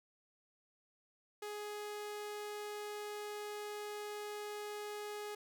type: tone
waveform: sawtooth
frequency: 417.2 Hz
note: G#4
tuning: 8 cents sharp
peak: -38 dBFS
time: 1.42-5.35 s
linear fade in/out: 5 ms
effects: none